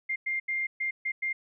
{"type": "tone bursts at uneven times", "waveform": "sine", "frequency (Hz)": 2109, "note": "C7", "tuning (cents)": 13, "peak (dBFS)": -27, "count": 6, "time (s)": [[0.09, 0.16], [0.26, 0.4], [0.48, 0.67], [0.8, 0.91], [1.05, 1.12], [1.22, 1.33]], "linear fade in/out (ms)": 10, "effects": []}